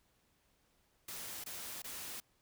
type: noise bursts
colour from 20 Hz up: white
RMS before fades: -45 dBFS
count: 3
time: 1.08-2.202 s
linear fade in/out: 5 ms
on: 360 ms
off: 21 ms
effects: pink hiss -74 dBFS RMS until 2.41 s